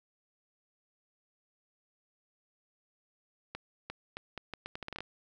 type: accelerating click train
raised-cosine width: 0.3 ms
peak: -23 dBFS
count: 13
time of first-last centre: 3.55-5.006 s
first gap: 350 ms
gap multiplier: 0.77
effects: none